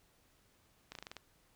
slowing click train, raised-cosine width 0.2 ms, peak -28 dBFS, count 7, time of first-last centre 0.92-1.167 s, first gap 32 ms, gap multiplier 1.1, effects pink hiss -70 dBFS RMS until 1.55 s

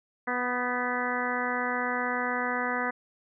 harmonic tone with a mistuned harmonic, 246.9 Hz, B3, in tune, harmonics 1 / 2 / 3 / 4 / 5 / 6 / 7 / 8, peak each -35 / -35 / -35 / -35 / -35 / -35 / -35 / -35 dBFS, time 0.27-2.91 s, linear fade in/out 10 ms, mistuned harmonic 6, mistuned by +33 cents, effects none

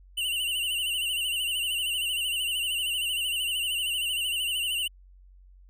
square tone with vibrato, 2887 Hz, F#7, 43 cents flat, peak -27 dBFS, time 0.17-4.88 s, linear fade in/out 10 ms, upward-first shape sine, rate 13 Hz, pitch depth 92 cents each way, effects added 46 Hz sine -50 dBFS peak until 5.69 s

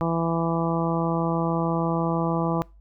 harmonic tone, 166.3 Hz, E3, 16 cents sharp, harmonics 1 / 2 / 3 / 4 / 5 / 6 / 7, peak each -25 / -28 / -30 / -31 / -32 / -33 / -33 dBFS, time 0.01-2.62 s, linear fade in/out 0 ms, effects noise-tail reverb RT60 0.3 s tail -24 dB re dry + added 50 Hz sine -48 dBFS peak until 2.8 s

